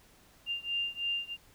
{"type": "beating tone pair", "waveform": "sine", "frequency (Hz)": [2794, 2797.1], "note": ["F7", "F7"], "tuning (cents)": [0, 2], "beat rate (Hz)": 3.1, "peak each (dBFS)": [-34, -35], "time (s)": [0.46, 1.37], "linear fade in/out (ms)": 50, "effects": ["pink hiss -61 dBFS RMS until 1.54 s"]}